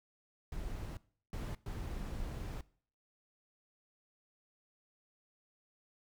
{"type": "noise bursts at uneven times", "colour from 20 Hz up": "brown", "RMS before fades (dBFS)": -41, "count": 3, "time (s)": [[0.52, 0.97], [1.33, 1.55], [1.66, 2.61]], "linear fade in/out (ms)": 2, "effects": ["noise-tail reverb RT60 0.5 s tail -20 dB re dry"]}